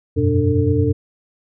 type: tone cluster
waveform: sine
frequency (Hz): 89.1 / 98.4 / 123.6 / 293.7 / 448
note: F2 / G2 / B2 / D4 / A4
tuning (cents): +35 / +7 / +2 / 0 / +31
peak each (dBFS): -20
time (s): 0.16-0.93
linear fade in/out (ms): 20
effects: none